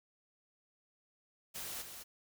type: noise with echo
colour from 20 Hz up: white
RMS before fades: -43 dBFS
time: 1.54-1.83 s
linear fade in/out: 20 ms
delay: 210 ms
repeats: 1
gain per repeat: -6 dB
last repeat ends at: 2.04 s
effects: none